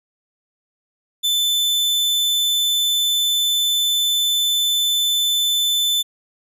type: tone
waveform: 40% pulse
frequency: 3520 Hz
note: A7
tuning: in tune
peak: -15 dBFS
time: 1.23-6.03 s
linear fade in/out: 20 ms
effects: none